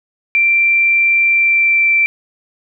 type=tone with pitch glide; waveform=sine; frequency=2356 to 2342 Hz; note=D7 to D7; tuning=+5 to -5 cents; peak=-9 dBFS; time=0.35-2.06 s; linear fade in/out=0 ms; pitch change=-10 cents; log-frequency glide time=1.28-1.9 s; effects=none